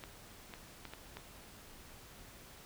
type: clicks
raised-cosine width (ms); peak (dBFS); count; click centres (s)
0.3; -29; 5; 0.038 / 0.538 / 0.853 / 0.936 / 1.17
effects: pink hiss -55 dBFS RMS until 2.65 s